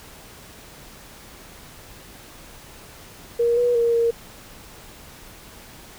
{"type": "tone with pitch steps", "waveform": "sine", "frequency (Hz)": [471.3, 484.6, 468, 465.2], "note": ["A#4", "B4", "A#4", "A#4"], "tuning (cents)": [19, -33, 7, -4], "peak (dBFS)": -16, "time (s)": [3.39, 4.11], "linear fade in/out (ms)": 10, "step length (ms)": 180, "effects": ["pink hiss -44 dBFS RMS until 5.98 s"]}